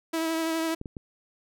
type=tone with vibrato; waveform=sawtooth; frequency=324.9 Hz; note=E4; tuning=25 cents flat; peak=-22 dBFS; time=0.13-0.75 s; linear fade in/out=10 ms; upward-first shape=triangle; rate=12 Hz; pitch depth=24 cents each way
type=clicks; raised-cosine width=3 ms; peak=-24 dBFS; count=3; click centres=0.814 / 0.858 / 0.968 s
effects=none